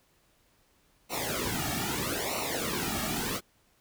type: noise with flanger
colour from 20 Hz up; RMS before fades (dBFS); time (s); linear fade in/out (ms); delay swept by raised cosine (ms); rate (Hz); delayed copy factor
pink; -32; 1.09-3.41; 50; 0.6 to 2; 0.78; -0.95
effects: pink hiss -67 dBFS RMS until 3.8 s